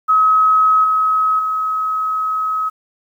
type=tone with level steps; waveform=sine; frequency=1277 Hz; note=D#6; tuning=45 cents sharp; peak=-9 / -12 / -16 dBFS; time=0.08-2.7 s; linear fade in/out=20 ms; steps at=0.84 / 1.39 s; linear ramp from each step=2 ms; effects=8-bit